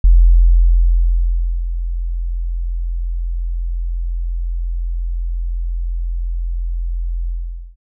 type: tone with ADSR envelope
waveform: sine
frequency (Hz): 42.82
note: F1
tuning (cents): -33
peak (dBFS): -4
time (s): 0.04-7.76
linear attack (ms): 4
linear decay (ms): 1600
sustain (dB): -13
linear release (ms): 480
effects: none